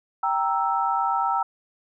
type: chord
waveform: sine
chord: E diminished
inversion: first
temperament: equal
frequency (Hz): 784 / 932.3 / 1318.5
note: G5 / Bb5 / E6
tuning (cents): 0 / 0 / 0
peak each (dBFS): -25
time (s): 0.23-1.43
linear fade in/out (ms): 5
effects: none